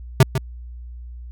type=tone with echo; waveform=square; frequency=130.81 Hz; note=C3; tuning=in tune; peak=-8 dBFS; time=0.2-0.23 s; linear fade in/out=2 ms; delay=150 ms; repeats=1; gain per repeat=-10 dB; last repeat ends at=0.38 s; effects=added 60 Hz sine -33 dBFS peak until 1.31 s